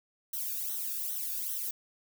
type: noise with flanger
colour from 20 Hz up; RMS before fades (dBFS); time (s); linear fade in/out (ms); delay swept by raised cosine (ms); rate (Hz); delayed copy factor
violet; -35; 0.33-1.71; 5; 0.41 to 1; 2.5; -0.95
effects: none